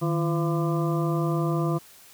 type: harmonic tone with a mistuned harmonic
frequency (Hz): 170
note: F3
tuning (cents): -46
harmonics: 1 / 2 / 3 / 4 / 6 / 7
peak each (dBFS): -24 / -28 / -35 / -34 / -36 / -35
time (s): 0.01-1.79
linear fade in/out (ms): 20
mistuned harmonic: 1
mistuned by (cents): -150
effects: white hiss -51 dBFS RMS until 2.13 s